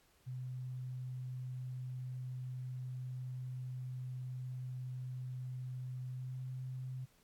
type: tone with pitch glide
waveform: sine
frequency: 127.2 to 128.83 Hz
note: C3 to C3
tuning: -48 to -26 cents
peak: -40 dBFS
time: 0.26-7.06 s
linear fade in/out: 20 ms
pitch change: +22 cents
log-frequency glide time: 6.09-6.42 s
effects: pink hiss -70 dBFS RMS until 7.23 s + AAC 64 kbps